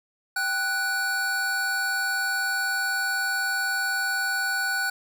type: tone pair together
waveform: square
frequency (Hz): 784 / 1480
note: G5 / F#6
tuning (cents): 0 / 0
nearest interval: major seventh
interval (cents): 1100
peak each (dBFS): -34 / -25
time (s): 0.36-4.9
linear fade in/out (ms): 5
effects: none